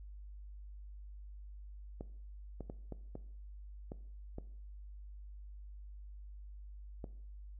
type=clicks; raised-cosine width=2 ms; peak=-30 dBFS; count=8; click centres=2.009 / 2.607 / 2.699 / 2.923 / 3.154 / 3.919 / 4.384 / 7.042 s; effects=noise-tail reverb RT60 0.6 s tail -17 dB re dry + added 50 Hz sine -47 dBFS peak until 7.59 s